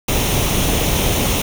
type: noise with comb filter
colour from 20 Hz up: pink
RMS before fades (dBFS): -17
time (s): 0.08-1.42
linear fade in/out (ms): 5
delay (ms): 0.32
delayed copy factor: +0.5
effects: none